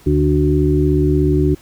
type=harmonic tone with a mistuned harmonic; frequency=73.3 Hz; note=D2; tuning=3 cents flat; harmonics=1 / 2 / 4 / 5; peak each=-17 / -17 / -17 / -17 dBFS; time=0.06-1.55 s; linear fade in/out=10 ms; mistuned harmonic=5; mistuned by=+17 cents; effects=pink hiss -47 dBFS RMS until 1.61 s